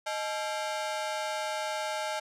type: ring-modulated tone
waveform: sawtooth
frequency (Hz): 740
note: F#5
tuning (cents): 0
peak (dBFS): -24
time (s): 0.06-2.2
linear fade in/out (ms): 10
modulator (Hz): 119
effects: low-pass 9000 Hz 12 dB/octave